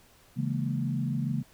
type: chord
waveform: sine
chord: A# half-diminished seventh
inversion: first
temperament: equal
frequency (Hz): 138.59 / 164.81 / 207.7 / 233.1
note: C#3 / E3 / G#3 / A#3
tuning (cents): 0 / 0 / 0 / 0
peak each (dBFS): -30 / -34 / -35 / -33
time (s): 0.36-1.43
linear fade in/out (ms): 20
effects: pink hiss -59 dBFS RMS until 1.53 s